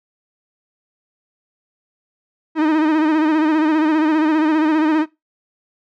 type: tone with vibrato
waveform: 45% pulse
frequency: 311.1 Hz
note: D#4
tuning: in tune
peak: -13 dBFS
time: 2.55-5.06 s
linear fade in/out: 50 ms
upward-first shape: sine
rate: 15 Hz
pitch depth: 64 cents each way
effects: noise-tail reverb RT60 0.2 s tail -20 dB re dry + low-pass 2000 Hz 12 dB/octave